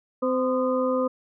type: harmonic tone with a mistuned harmonic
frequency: 256.9 Hz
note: C4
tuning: 32 cents flat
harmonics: 1 / 2 / 4 / 5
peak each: -26 / -23 / -33 / -31 dBFS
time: 0.22-1.08 s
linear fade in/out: 10 ms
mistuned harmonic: 5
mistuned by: -73 cents
effects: none